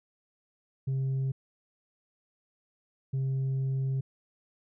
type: tone bursts at uneven times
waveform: sine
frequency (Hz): 133.6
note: C3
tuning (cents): +36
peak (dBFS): -24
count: 2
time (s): 0.87-1.32 / 3.13-4.01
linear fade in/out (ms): 10
effects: tanh soft clip ceiling -26 dBFS